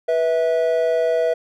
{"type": "tone pair together", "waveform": "triangle", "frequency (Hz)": [490.1, 651.4], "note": ["B4", "E5"], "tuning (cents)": [-13, -21], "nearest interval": "perfect fourth", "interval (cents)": 492, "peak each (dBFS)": -17, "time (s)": [0.08, 1.34], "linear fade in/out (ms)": 10, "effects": []}